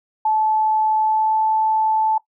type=tone with pitch glide; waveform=sine; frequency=868 to 874.5 Hz; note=A5 to A5; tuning=-24 to -11 cents; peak=-15 dBFS; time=0.25-2.18 s; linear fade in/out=5 ms; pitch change=+13 cents; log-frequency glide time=0.99-1.4 s; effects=noise-tail reverb RT60 0.1 s tail -18 dB re dry